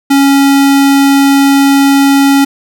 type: tone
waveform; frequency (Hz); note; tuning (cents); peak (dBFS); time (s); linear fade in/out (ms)
square; 277.2; C#4; 0; -5; 0.1-2.45; 10
effects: none